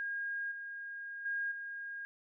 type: tone with level steps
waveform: sine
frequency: 1625 Hz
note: G#6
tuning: 38 cents flat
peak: -35 / -41 / -33 / -40 dBFS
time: 0-2.05 s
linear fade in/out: 0 ms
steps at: 0.51 / 1.25 / 1.51 s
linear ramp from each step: 10 ms
effects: none